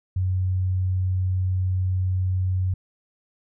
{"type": "tone", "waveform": "sine", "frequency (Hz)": 92.7, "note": "F#2", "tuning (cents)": 4, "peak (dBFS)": -20, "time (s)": [0.16, 2.74], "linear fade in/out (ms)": 5, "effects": []}